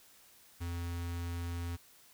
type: tone with notch filter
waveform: square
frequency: 85.9 Hz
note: F2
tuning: 28 cents flat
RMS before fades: -38 dBFS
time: 0.6-1.77 s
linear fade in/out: 20 ms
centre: 560 Hz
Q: 1.5
effects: white hiss -61 dBFS RMS until 2.13 s